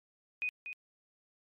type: tone with echo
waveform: sine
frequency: 2489 Hz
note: D#7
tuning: in tune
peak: -31 dBFS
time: 0.42-0.49 s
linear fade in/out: 0 ms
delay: 240 ms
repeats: 1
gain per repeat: -8 dB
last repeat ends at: 0.73 s
effects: MP3 64 kbps